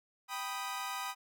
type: chord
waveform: sawtooth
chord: G augmented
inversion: none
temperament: equal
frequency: 784 / 987.8 / 1244.5 Hz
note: G5 / B5 / D#6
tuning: 0 / 0 / 0 cents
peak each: -39 / -37 / -37 dBFS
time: 0.28-1.15 s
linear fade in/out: 50 ms
effects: none